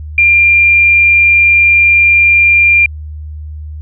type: tone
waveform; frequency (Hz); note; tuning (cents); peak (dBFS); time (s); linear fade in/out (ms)
sine; 2390; D7; +30; -4; 0.18-2.86; 2
effects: added 76 Hz sine -22 dBFS peak until 3.81 s